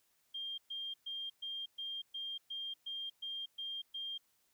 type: tone bursts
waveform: sine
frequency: 3200 Hz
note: G7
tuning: 35 cents sharp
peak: -39 dBFS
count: 11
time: 0.34-4.18 s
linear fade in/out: 10 ms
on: 240 ms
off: 120 ms
effects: white hiss -75 dBFS RMS until 4.53 s